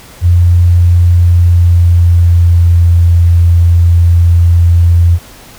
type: tone with pitch glide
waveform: sine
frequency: 87.31 to 85.66 Hz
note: F2 to F2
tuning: 0 to -33 cents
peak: -3 dBFS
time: 0.21-5.19 s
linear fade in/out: 50 ms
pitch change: -33 cents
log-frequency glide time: 1.09-2.88 s
effects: pink hiss -35 dBFS RMS until 5.58 s